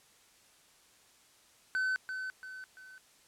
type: tone with echo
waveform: triangle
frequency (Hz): 1520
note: F#6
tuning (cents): +46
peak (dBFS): -27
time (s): 1.75-1.96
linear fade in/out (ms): 0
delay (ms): 340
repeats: 3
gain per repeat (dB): -7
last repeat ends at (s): 2.98
effects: white hiss -63 dBFS RMS until 3.27 s + low-pass 10000 Hz 12 dB/octave